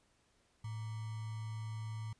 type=tone with sample-and-hold; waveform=sine; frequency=110 Hz; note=A2; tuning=in tune; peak=-39 dBFS; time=0.64-2.13 s; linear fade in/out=5 ms; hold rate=1050 Hz; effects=pink hiss -73 dBFS RMS until 2.19 s + resampled to 22050 Hz